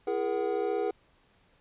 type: tone cluster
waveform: triangle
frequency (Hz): 338.9 / 413.2 / 474.9 / 749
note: E4 / G#4 / A#4 / F#5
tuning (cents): +48 / -9 / +32 / +21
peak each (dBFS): -34 / -28 / -30 / -34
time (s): 0.07-0.91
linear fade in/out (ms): 5
effects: pink hiss -65 dBFS RMS until 1.6 s + resampled to 8000 Hz